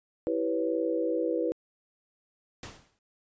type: chord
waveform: sine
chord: C# half-diminished seventh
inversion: first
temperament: equal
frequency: 329.6 / 392 / 493.9 / 554.4 Hz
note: E4 / G4 / B4 / C#5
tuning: 0 / 0 / 0 / 0 cents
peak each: -30 / -35 / -29 / -35 dBFS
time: 0.27-1.52 s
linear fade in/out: 0 ms
type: noise with exponential decay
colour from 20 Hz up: pink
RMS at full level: -39 dBFS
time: 2.63-2.99 s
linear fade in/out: 2 ms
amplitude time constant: 78 ms
effects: resampled to 16000 Hz